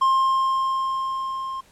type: tone with level ramp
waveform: triangle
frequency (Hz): 1061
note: C6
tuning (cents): +24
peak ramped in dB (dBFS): -13 to -26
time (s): 0.01-1.61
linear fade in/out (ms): 10
effects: pink hiss -55 dBFS RMS until 1.71 s + low-pass 11000 Hz 12 dB/octave